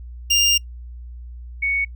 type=tone pair in turn; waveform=25% pulse / sine; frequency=2802 / 2224 Hz; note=F7 / C#7; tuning=+5 / +5 cents; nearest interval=major third; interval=400 cents; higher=first; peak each=-10 / -18 dBFS; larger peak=first; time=0.3-0.58 / 1.62-1.85 s; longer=first; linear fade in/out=10 ms; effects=noise-tail reverb RT60 0.1 s tail -26 dB re dry + added 60 Hz sine -33 dBFS peak until 1.95 s